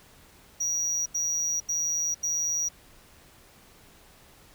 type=tone bursts; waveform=triangle; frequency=5770 Hz; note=F#8; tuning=44 cents flat; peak=-24 dBFS; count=4; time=0.6-2.689 s; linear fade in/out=10 ms; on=460 ms; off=83 ms; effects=pink hiss -55 dBFS RMS until 4.54 s